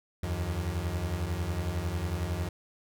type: beating tone pair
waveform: 35% pulse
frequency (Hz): 78.5 / 89.5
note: D#2 / F2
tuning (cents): +16 / +43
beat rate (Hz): 11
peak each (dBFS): -32 / -30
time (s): 0.23-2.49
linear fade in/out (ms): 5
effects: none